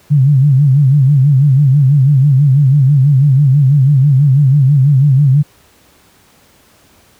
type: tone with vibrato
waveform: sine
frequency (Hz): 138.59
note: C#3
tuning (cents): 0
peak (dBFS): -5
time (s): 0.1-5.43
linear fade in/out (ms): 20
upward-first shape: sine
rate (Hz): 6.1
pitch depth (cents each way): 130
effects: pink hiss -48 dBFS RMS until 7.19 s + high-pass 60 Hz 12 dB/octave